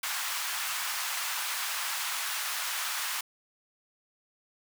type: high-pass noise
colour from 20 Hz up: pink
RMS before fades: -33 dBFS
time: 0.03-3.21 s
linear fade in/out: 5 ms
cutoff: 990 Hz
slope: 24 dB/octave
effects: none